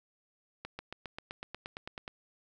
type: accelerating click train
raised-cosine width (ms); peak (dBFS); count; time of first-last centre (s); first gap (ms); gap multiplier
0.3; -24; 13; 0.65-2.079; 140; 0.97
effects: none